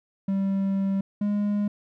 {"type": "tone pair in turn", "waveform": "triangle", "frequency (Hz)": [194.9, 205.8], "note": ["G3", "G#3"], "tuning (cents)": [-10, -16], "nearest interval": "minor second", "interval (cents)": 94, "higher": "second", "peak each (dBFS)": -20, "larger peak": "neither", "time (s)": [[0.28, 1.01], [1.21, 1.68]], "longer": "first", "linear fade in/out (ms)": 5, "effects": []}